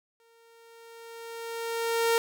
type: tone with exponential growth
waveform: sawtooth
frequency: 460.6 Hz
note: A#4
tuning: 21 cents flat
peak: -17 dBFS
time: 0.2-2.18 s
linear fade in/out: 1 ms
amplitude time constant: 430 ms
effects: none